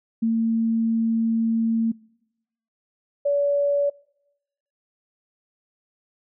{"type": "tone pair in turn", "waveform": "sine", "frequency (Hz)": [226.6, 571], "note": ["A#3", "D5"], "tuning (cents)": [-49, -49], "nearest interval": "octave + major third", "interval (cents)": 1600, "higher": "second", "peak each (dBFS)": -18, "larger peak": "neither", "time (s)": [[0.22, 1.92], [3.25, 3.9]], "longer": "first", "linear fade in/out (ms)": 10, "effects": ["noise-tail reverb RT60 0.9 s tail -25 dB re dry"]}